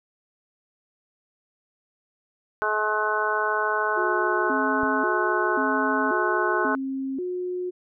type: harmonic tone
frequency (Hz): 213.4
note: G#3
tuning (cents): +47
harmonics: 2 / 3 / 4 / 5 / 6 / 7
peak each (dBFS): -29 / -31 / -30 / -27 / -32 / -26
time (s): 2.62-6.75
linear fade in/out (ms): 0
type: tone with vibrato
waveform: sine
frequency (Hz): 311.1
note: D#4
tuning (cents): 0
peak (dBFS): -26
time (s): 3.96-7.71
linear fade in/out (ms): 20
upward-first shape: square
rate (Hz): 0.93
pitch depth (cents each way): 260
type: click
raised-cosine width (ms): 5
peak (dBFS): -26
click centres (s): 4.833
effects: none